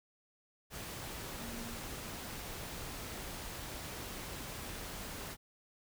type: tone in noise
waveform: sine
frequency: 233.1 Hz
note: A#3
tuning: in tune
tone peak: -46 dBFS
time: 1.37-1.8 s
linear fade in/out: 50 ms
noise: pink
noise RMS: -44 dBFS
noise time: 0.7-5.37 s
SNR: -5 dB
effects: none